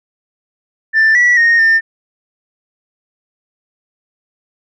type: tone with pitch steps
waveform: sine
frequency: 1774 / 1947 / 1855 / 1800 Hz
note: A6 / B6 / A#6 / A6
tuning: +14 / -25 / -9 / +39 cents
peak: -5 dBFS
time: 0.93-1.81 s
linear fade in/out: 50 ms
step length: 220 ms
effects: tanh soft clip ceiling -5 dBFS